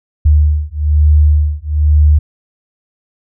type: beating tone pair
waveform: sine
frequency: 74.6 / 75.7 Hz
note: D2 / D#2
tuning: +28 / -47 cents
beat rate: 1.1 Hz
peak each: -10 dBFS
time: 0.25-2.19 s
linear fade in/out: 10 ms
effects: none